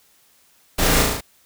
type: noise with echo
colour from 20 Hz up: pink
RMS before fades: -20 dBFS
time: 0.78-1.03 s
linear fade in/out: 10 ms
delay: 36 ms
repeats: 5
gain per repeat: -2 dB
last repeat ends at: 1.21 s
effects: white hiss -57 dBFS RMS until 1.45 s